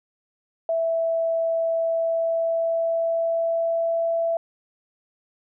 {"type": "tone with pitch glide", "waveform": "sine", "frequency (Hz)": [659.3, 666.2], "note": ["E5", "E5"], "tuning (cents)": [0, 18], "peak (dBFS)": -20, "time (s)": [0.69, 4.37], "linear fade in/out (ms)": 2, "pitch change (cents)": 18, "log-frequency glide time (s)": [1.76, 4.07], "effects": []}